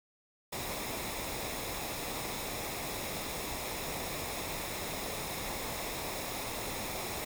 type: noise with comb filter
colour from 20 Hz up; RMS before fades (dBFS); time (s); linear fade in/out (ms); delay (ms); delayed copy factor
pink; -38; 0.52-7.25; 10; 0.66; -0.5
effects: none